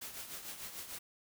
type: noise with tremolo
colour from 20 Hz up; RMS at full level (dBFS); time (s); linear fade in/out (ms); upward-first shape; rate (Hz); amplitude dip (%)
white; -43; 0.01-0.99; 10; triangle; 6.7; 65
effects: none